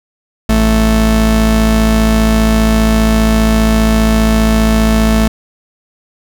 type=tone pair together; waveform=45% pulse; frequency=55 / 220 Hz; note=A1 / A3; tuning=0 / 0 cents; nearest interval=2 octaves; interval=2400 cents; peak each=-11 dBFS; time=0.49-5.28 s; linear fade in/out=5 ms; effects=none